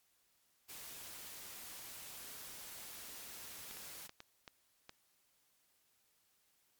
white noise, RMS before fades -50 dBFS, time 0.68-4.08 s, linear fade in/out 20 ms
clicks, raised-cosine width 0.2 ms, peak -32 dBFS, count 6, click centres 3.711 / 3.77 / 4.094 / 4.204 / 4.478 / 4.894 s
effects white hiss -75 dBFS RMS until 6.79 s + MP3 96 kbps

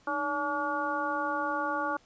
harmonic tone with a mistuned harmonic, 286.2 Hz, D4, 45 cents flat, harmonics 1 / 2 / 3 / 4 / 5, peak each -37 / -36 / -34 / -33 / -34 dBFS, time 0.07-1.97 s, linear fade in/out 5 ms, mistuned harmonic 1, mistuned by +120 cents, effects pink hiss -62 dBFS RMS until 2.05 s + resampled to 16000 Hz

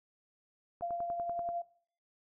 click train, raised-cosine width 1 ms, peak -33 dBFS, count 8, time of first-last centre 0.81-1.49 s, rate 10.3 Hz
sine tone with tremolo, 690 Hz, F5, 21 cents flat, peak -32 dBFS, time 0.82-1.62 s, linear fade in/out 5 ms, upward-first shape triangle, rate 11 Hz, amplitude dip 45%
effects noise-tail reverb RT60 0.5 s tail -18 dB re dry

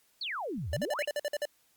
sine exponential two-way sweep, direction down then up, 4670 to 69.3 to 3001 Hz, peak -33 dBFS, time 0.21-1.05 s, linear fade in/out 5 ms, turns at 0.71 s
square tone bursts, 587.3 Hz, D5, in tune, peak -30 dBFS, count 9, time 0.73-1.454 s, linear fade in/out 2 ms, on 36 ms, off 50 ms
effects white hiss -68 dBFS RMS until 1.76 s + Opus 48 kbps

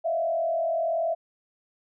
sine tone with frequency modulation, 664 Hz, E5, 12 cents sharp, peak -23 dBFS, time 0.04-1.15 s, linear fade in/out 20 ms, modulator 40.9 Hz, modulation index 0.79, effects none

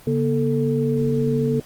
sine tone cluster, 139.9 / 238.5 / 442.9 Hz, C#3 / A#3 / A4, +16 / +40 / +11 cents, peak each -22 dBFS, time 0.07-1.6 s, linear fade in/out 2 ms, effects pink hiss -47 dBFS RMS until 1.65 s + Opus 24 kbps

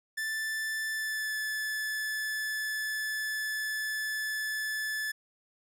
45% pulse tone with pitch glide, 1760 to 1735.8 Hz, A6 to A6, 0 to -24 cents, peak -31 dBFS, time 0.17-5.12 s, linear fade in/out 10 ms, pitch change -24 cents, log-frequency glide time 0.92-1.36 s, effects none

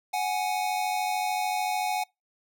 square tone pair together, 740 / 833.5 Hz, F#5 / G#5, 0 / +6 cents, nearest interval major second, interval 206 cents, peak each -29 / -30 dBFS, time 0.13-2.04 s, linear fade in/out 10 ms, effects noise-tail reverb RT60 0.2 s tail -25 dB re dry

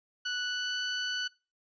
20% pulse tone with pitch glide, 1480 to 1489.4 Hz, F#6 to F#6, 0 to +11 cents, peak -26 dBFS, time 0.25-1.28 s, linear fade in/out 10 ms, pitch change +11 cents, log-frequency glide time 0.41-0.79 s, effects noise-tail reverb RT60 0.3 s tail -22 dB re dry + resampled to 16000 Hz

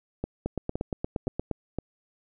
two click trains, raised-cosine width 2 ms, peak -15 / -16 dBFS, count 10 / 4, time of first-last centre 0.46-1.513 / 0.24-1.786 s, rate 8.55 / 1.94 Hz, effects none

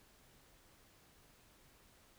silence, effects pink hiss -66 dBFS RMS until 2.18 s

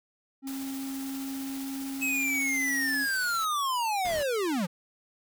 triangle tone with pitch glide, 270.1 to 272.1 Hz, C#4 to C#4, -45 to -32 cents, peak -31 dBFS, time 0.42-3.07 s, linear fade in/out 50 ms, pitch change +13 cents, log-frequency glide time 1.18-2.63 s
white noise with tremolo, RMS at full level -42 dBFS, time 0.47-3.45 s, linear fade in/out 2 ms, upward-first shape triangle, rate 15 Hz, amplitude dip 25%
square linear sweep, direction down, 2592 to 160.4 Hz, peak -27 dBFS, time 2.01-4.67 s, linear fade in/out 20 ms
pink noise, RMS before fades -40 dBFS, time 4.05-4.23 s, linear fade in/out 0 ms
effects none

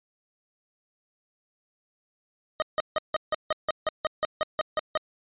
25% pulse tone bursts, 622.3 Hz, D#5, in tune, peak -19 dBFS, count 14, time 2.6-4.974 s, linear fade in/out 0 ms, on 21 ms, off 160 ms, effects resampled to 8000 Hz

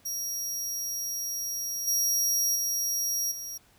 sawtooth tone with level steps, 5660 Hz, F8, 22 cents sharp, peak -28 / -21 / -24 / -33 dBFS, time 0.05-3.58 s, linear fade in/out 10 ms, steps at 1.87 / 2.55 / 3.31 s, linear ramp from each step 10 ms, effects pink hiss -61 dBFS RMS until 3.78 s

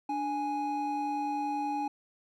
triangle tone pair together, 293.7 / 830.7 Hz, D4 / G#5, 0 / 0 cents, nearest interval octave + tritone, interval 1800 cents, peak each -33 / -29 dBFS, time 0.09-1.88 s, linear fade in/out 5 ms, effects none

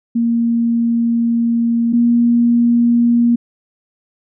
sine tone pair in turn, 233.1 / 236.8 Hz, A#3 / A#3, 0 / +27 cents, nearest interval unison, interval 27 cents, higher second, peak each -12 / -9 dBFS, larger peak second, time 0.15-1.93 / 1.93-3.36 s, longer first, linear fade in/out 10 ms, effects none

